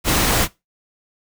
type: noise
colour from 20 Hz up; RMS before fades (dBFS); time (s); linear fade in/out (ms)
pink; -17; 0.04-0.48; 50
effects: noise-tail reverb RT60 0.2 s tail -19 dB re dry